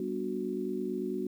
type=chord; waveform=sine; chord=G major seventh; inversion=none; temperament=just; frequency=196 / 245 / 294 / 367.5 Hz; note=G3 / B3 / D4 / F#4; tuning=0 / -14 / +2 / -12 cents; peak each=-38 / -37 / -39 / -34 dBFS; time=0-1.27 s; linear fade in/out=2 ms; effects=10-bit